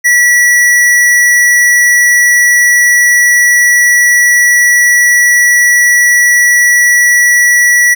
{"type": "tone", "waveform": "square", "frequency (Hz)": 1944, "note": "B6", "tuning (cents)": -28, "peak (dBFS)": -5, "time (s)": [0.04, 7.95], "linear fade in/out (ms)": 20, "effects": []}